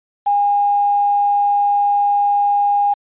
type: tone with quantisation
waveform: sine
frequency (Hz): 814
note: G#5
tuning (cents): -35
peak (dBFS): -12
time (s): 0.26-2.94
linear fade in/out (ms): 10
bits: 6
effects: resampled to 8000 Hz